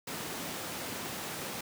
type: high-pass noise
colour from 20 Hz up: pink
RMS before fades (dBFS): -39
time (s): 0.07-1.61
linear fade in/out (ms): 5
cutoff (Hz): 160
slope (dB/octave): 12
effects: none